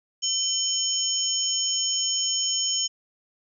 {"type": "tone cluster", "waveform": "sine", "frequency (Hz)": [3064, 5370, 6660], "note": ["G7", "E8", "G#8"], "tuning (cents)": [-40, 31, 4], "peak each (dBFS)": -27, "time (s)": [0.22, 2.88], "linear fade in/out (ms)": 20, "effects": []}